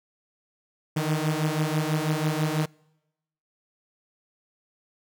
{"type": "beating tone pair", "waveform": "sawtooth", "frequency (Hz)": [152.3, 158.4], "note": ["D#3", "D#3"], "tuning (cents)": [-37, 31], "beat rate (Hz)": 6.1, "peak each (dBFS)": [-22, -23], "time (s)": [0.96, 2.66], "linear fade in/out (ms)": 10, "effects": ["noise-tail reverb RT60 0.9 s tail -26 dB re dry"]}